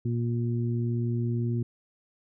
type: harmonic tone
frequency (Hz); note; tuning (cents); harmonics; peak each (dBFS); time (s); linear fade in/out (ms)
118.3; A#2; +26; 1 / 2 / 3; -26 / -32 / -36; 0.05-1.63; 5
effects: none